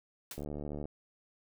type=noise with exponential decay; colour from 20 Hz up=white; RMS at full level=-40 dBFS; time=0.31-0.45 s; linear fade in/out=2 ms; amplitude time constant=29 ms
type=click train; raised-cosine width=2 ms; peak=-27 dBFS; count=36; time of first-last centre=0.38-0.855 s; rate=73.7 Hz
effects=none